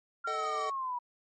sine exponential sweep, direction down, 1394 to 963 Hz, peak -32 dBFS, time 0.24-0.99 s, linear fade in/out 10 ms
square chord, D# diminished, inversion second, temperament equal with one note detuned, 440 / 622.3 / 759 Hz, A4 / D#5 / F#5, 0 / 0 / +44 cents, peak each -40 dBFS, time 0.27-0.7 s, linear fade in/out 5 ms
effects MP3 32 kbps

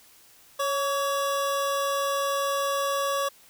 square tone pair together, 554.4 / 1134.7 Hz, C#5 / C#6, 0 / +40 cents, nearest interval octave, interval 1240 cents, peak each -28 dBFS, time 0.59-3.29 s, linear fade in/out 10 ms, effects white hiss -55 dBFS RMS until 3.49 s

